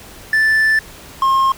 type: tone pair in turn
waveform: triangle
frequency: 1760 / 1070.2 Hz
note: A6 / C6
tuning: 0 / +39 cents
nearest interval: major sixth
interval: 861 cents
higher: first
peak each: -9 dBFS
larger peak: neither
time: 0.33-0.79 / 1.22-1.52 s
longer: first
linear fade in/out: 2 ms
effects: pink hiss -38 dBFS RMS until 1.57 s